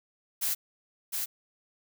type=noise with echo; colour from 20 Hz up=blue; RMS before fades=-29 dBFS; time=0.41-0.55 s; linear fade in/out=20 ms; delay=710 ms; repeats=1; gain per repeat=-3 dB; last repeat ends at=1.26 s; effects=none